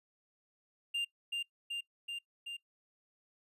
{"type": "tone with echo", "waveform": "triangle", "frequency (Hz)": 2796, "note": "F7", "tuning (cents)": 1, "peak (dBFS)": -30, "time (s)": [0.94, 1.05], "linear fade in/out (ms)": 10, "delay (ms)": 380, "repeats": 4, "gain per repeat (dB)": -2, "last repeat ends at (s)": 2.57, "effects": ["noise-tail reverb RT60 0.1 s tail -22 dB re dry", "resampled to 32000 Hz"]}